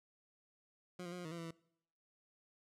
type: tone with pitch steps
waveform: 20% pulse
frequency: 179.7 / 173.1 / 179.6 / 176.8 / 158.1 / 170.3 / 166.4 / 164.9 Hz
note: F3 / F3 / F3 / F3 / D#3 / F3 / E3 / E3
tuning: +50 / -15 / +49 / +22 / +28 / -43 / +17 / +1 cents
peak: -39 dBFS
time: 0.99-1.51 s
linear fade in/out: 5 ms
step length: 65 ms
effects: noise-tail reverb RT60 0.7 s tail -22 dB re dry + low-pass 10000 Hz 12 dB/octave